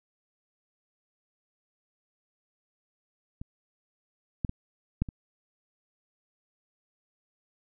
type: clicks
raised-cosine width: 5 ms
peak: -26 / -15 / -20 / -13 / -25 dBFS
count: 5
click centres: 3.415 / 4.448 / 4.494 / 5.02 / 5.088 s
effects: none